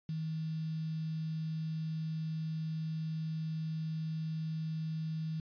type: tone with quantisation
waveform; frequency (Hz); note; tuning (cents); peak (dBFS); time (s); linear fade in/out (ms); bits
sine; 158.8; D#3; +36; -34; 0.09-5.4; 2; 9
effects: resampled to 11025 Hz